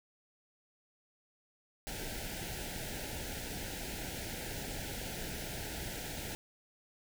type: band-stop noise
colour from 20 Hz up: pink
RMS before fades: -41 dBFS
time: 1.87-6.35 s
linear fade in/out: 0 ms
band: 910 to 1400 Hz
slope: 96 dB/octave
effects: none